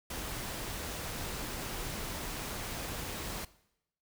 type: noise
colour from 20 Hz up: pink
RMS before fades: -39 dBFS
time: 0.1-3.45 s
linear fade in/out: 5 ms
effects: noise-tail reverb RT60 0.8 s tail -19 dB re dry